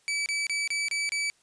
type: tone bursts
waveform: sawtooth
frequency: 2300 Hz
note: D7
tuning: 37 cents flat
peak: -23 dBFS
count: 6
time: 0.08-1.3 s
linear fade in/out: 0 ms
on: 180 ms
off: 28 ms
effects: white hiss -65 dBFS RMS until 1.42 s + resampled to 22050 Hz